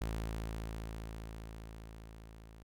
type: tone with level ramp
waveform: sawtooth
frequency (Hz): 55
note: A1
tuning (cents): 0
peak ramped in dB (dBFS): -31 to -49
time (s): 0.01-2.63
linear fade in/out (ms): 5
effects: none